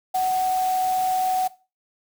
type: tone in noise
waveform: sine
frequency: 745 Hz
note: F#5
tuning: 12 cents sharp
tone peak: -19 dBFS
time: 0.14-1.48 s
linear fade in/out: 10 ms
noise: white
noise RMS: -36 dBFS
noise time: 0.14-1.48 s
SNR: +14 dB
effects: noise-tail reverb RT60 0.3 s tail -17 dB re dry